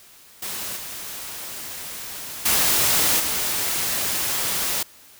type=noise with level steps; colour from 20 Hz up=white; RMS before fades=-30 / -34 / -19 / -24 dBFS; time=0.42-4.83 s; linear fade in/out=5 ms; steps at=0.76 / 2.45 / 3.19 s; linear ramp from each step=10 ms; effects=white hiss -49 dBFS RMS until 5.19 s